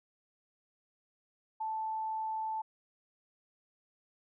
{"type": "tone", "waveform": "sine", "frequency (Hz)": 878, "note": "A5", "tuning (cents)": -4, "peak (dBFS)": -33, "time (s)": [1.6, 2.62], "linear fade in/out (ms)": 10, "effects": []}